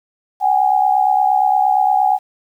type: tone pair together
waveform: sine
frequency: 755.4 / 824 Hz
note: F#5 / G#5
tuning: +36 / -14 cents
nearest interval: major second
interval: 150 cents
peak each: -14 dBFS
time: 0.4-2.19 s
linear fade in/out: 50 ms
effects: 8-bit